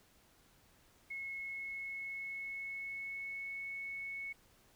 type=tone with pitch glide; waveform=sine; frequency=2180 to 2207 Hz; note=C#7 to C#7; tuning=-29 to -8 cents; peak=-40 dBFS; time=1.1-4.33 s; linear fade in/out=10 ms; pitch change=+21 cents; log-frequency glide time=1.35-3.63 s; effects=pink hiss -67 dBFS RMS until 4.75 s